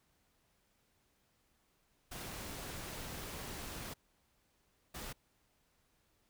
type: noise bursts at uneven times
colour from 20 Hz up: pink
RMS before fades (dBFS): -45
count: 2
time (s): 2.11-3.94 / 4.94-5.13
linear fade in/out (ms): 10
effects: pink hiss -75 dBFS RMS until 6.29 s